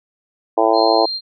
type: harmonic tone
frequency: 111.7 Hz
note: A2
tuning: 27 cents sharp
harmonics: 3 / 4 / 5 / 6 / 7 / 8 / 9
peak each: -20 / -19 / -20 / -17 / -18 / -22 / -23 dBFS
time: 0.57-1.06 s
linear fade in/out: 10 ms
type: tone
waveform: sine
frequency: 4186 Hz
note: C8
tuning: in tune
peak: -21 dBFS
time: 0.73-1.21 s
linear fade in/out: 50 ms
effects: none